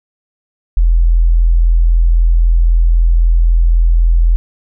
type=tone; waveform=sine; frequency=41.91 Hz; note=E1; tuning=29 cents sharp; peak=-6 dBFS; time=0.77-4.36 s; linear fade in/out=0 ms; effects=none